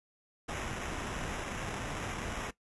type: noise with sample-and-hold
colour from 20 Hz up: pink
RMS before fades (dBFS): -38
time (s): 0.48-2.51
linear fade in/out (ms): 10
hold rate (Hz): 4410
effects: noise-tail reverb RT60 0.1 s tail -17 dB re dry + resampled to 24000 Hz